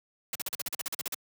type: noise bursts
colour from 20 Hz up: white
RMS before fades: -33 dBFS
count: 13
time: 0.33-1.145 s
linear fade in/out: 2 ms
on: 23 ms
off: 43 ms
effects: high-pass 100 Hz 12 dB/octave